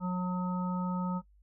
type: harmonic tone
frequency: 181.4 Hz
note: F#3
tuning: 34 cents flat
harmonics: 1 / 3 / 5 / 7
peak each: -30 / -44 / -39 / -41 dBFS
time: 0-1.22 s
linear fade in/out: 50 ms
effects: noise-tail reverb RT60 0.1 s tail -23 dB re dry + added 50 Hz sine -59 dBFS peak until 1.42 s